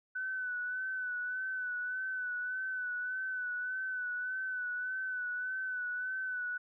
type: tone with vibrato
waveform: sine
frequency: 1501 Hz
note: F#6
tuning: 24 cents sharp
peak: -34 dBFS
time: 0.15-6.58 s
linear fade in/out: 10 ms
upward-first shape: sine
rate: 1.7 Hz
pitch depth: 36 cents each way
effects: none